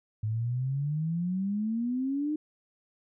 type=exponential sweep; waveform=sine; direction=up; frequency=105.8 to 309.1 Hz; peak=-27 dBFS; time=0.23-2.36 s; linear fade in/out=5 ms; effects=none